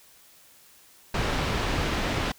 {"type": "low-pass noise", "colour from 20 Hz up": "pink", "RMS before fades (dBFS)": -27, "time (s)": [1.14, 2.32], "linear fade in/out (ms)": 5, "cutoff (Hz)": 3900, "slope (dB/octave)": 12, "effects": ["white hiss -55 dBFS RMS until 2.38 s"]}